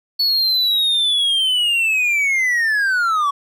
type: linear sweep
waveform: triangle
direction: down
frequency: 4435 to 1108.7 Hz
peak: -13 dBFS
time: 0.19-3.31 s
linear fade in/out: 10 ms
effects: none